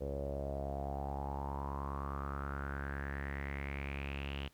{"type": "tone with low-pass filter sweep", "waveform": "sawtooth", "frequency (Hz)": 69.6, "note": "C#2", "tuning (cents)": 8, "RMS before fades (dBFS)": -40, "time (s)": [0, 4.49], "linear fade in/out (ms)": 20, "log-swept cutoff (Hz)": [510, 3000], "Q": 7, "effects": ["pink hiss -69 dBFS RMS until 4.53 s"]}